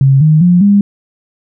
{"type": "tone with pitch steps", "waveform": "sine", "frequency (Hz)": [135.7, 154.98, 177, 202.1], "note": ["C#3", "D#3", "F3", "G#3"], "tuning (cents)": [-36, -7, 23, -47], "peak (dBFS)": -4, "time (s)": [0.01, 0.81], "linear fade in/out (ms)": 2, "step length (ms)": 200, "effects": []}